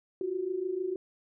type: tone pair together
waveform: sine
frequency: 349.2 / 375.7 Hz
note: F4 / F#4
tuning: 0 / +26 cents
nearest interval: minor second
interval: 126 cents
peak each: -35 / -31 dBFS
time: 0.21-0.96 s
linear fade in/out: 2 ms
effects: none